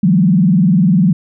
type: tone with vibrato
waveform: sine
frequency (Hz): 182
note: F#3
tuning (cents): -28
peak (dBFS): -7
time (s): 0.03-1.13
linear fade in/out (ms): 5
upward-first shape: sine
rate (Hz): 20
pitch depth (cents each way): 270
effects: none